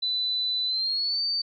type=tone with pitch glide; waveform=sine; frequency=3994 to 4588 Hz; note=B7 to D8; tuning=+19 to -41 cents; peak=-24 dBFS; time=0.02-1.42 s; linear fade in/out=10 ms; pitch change=+240 cents; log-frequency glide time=0.66-1.21 s; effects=none